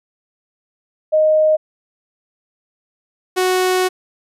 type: tone pair in turn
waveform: sine / sawtooth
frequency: 621 / 369.2 Hz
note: D#5 / F#4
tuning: -3 / -4 cents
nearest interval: major sixth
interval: 901 cents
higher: first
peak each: -10 dBFS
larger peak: neither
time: 1.12-1.57 / 3.36-3.89 s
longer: second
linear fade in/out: 20 ms
effects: resampled to 32000 Hz